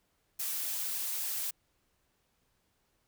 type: noise with flanger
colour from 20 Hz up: blue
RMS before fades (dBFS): -35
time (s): 0.39-1.51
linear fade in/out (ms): 10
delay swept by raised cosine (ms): 1.1 to 5.8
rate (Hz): 3.5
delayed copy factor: +0.55
effects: pink hiss -75 dBFS RMS until 3.07 s